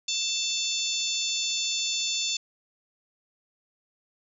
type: harmonic tone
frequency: 886 Hz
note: A5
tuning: 12 cents sharp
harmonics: 3 / 4 / 5 / 6 / 7 / 8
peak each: -35 / -30 / -33 / -36 / -35 / -33 dBFS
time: 0.08-2.37 s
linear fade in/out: 5 ms
effects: none